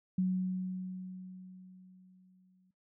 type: tone with exponential decay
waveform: sine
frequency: 185 Hz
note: F#3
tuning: in tune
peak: -26 dBFS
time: 0.18-2.71 s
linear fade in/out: 5 ms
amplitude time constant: 550 ms
effects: noise-tail reverb RT60 0.2 s tail -23 dB re dry